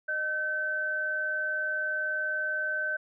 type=tone pair together; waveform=sine; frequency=613 / 1534 Hz; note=D#5 / G6; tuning=-26 / -38 cents; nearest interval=octave + major third; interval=1588 cents; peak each=-37 / -28 dBFS; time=0.08-2.97 s; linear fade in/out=10 ms; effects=none